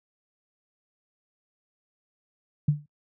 sine tone with exponential decay, 147.6 Hz, D3, 9 cents sharp, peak -14 dBFS, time 2.68-2.86 s, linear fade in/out 5 ms, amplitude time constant 37 ms, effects noise-tail reverb RT60 0.1 s tail -23 dB re dry + high-pass 80 Hz 12 dB/octave

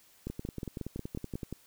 two click trains, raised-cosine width 3 ms, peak -23 / -24 dBFS, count 7 / 14, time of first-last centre 0.27-1.355 / 0.3-1.526 s, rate 5.53 / 10.6 Hz, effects white hiss -62 dBFS RMS until 1.66 s

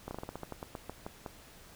slowing click train, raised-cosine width 1 ms, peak -25 dBFS, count 14, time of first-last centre 0.08-1.262 s, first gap 30 ms, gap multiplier 1.17, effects pink hiss -55 dBFS RMS until 1.75 s

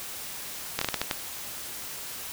slowing click train, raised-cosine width 0.2 ms, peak -8 dBFS, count 7, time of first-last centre 0.79-1.112 s, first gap 24 ms, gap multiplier 1.32, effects white hiss -38 dBFS RMS until 2.32 s

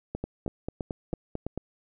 two click trains, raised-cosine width 2 ms, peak -18 / -18 dBFS, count 5 / 7, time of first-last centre 0.15-1.466 / 0.24-1.576 s, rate 3.04 / 4.49 Hz, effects none

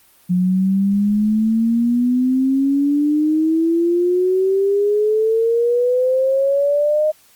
sine exponential sweep, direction up, 178.1 to 620 Hz, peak -13 dBFS, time 0.29-7.12 s, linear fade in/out 20 ms, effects white hiss -52 dBFS RMS until 7.35 s + Opus 32 kbps

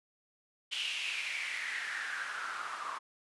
white noise with band-pass filter sweep, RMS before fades -38 dBFS, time 0.71-2.99 s, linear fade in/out 20 ms, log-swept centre 3000 to 1100 Hz, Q 5.8, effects resampled to 24000 Hz

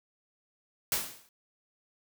white noise with exponential decay, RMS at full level -26 dBFS, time 0.92-1.29 s, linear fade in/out 1 ms, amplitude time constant 79 ms, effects none

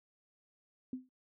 sine tone with exponential decay, 256 Hz, C4, 38 cents flat, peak -33 dBFS, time 0.93-1.09 s, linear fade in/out 2 ms, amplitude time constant 34 ms, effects noise-tail reverb RT60 0.1 s tail -20 dB re dry

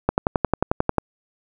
click train, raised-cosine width 1 ms, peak -3 dBFS, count 11, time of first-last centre 0.09-0.983 s, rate 11.2 Hz, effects none

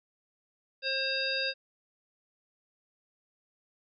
harmonic tone, 534 Hz, C5, 35 cents sharp, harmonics 1 / 3 / 5 / 7 / 9, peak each -36 / -35 / -35 / -35 / -34 dBFS, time 0.82-1.54 s, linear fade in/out 50 ms, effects none

